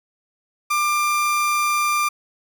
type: tone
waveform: 30% pulse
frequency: 1191 Hz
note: D6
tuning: 24 cents sharp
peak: -15 dBFS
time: 0.7-2.09 s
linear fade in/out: 10 ms
effects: none